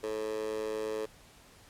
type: tone with high-pass filter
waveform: 15% pulse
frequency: 108.6 Hz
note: A2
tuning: 22 cents flat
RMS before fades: -35 dBFS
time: 0.03-1.06 s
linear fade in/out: 10 ms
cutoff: 470 Hz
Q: 5.8
effects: pink hiss -57 dBFS RMS until 1.69 s + low-pass 12000 Hz 12 dB/octave